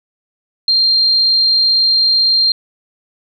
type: tone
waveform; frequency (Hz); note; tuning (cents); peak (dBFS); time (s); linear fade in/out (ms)
sine; 4186; C8; 0; -9; 0.68-2.52; 2
effects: none